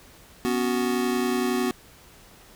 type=chord; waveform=square; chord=B suspended second; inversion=none; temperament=just; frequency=246.9 / 277.8 / 370.4 Hz; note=B3 / C#4 / F#4; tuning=0 / +4 / +2 cents; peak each=-26 / -32 / -27 dBFS; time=0.45-1.71 s; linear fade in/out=0 ms; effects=pink hiss -51 dBFS RMS until 2.55 s